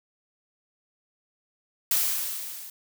blue noise with level ramp, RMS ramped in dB -22 to -42 dBFS, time 1.91-2.7 s, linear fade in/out 2 ms, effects none

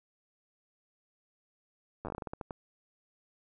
slowing click train, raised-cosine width 1 ms, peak -24 dBFS, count 13, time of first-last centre 2.05-2.508 s, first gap 9 ms, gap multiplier 1.24, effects none

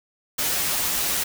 white noise with comb filter, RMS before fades -24 dBFS, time 0.38-1.24 s, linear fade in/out 10 ms, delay 9.2 ms, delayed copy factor -0.65, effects none

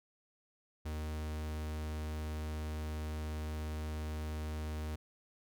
45% pulse tone, 77.1 Hz, D#2, 15 cents flat, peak -37 dBFS, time 0.85-4.96 s, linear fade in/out 10 ms, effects none

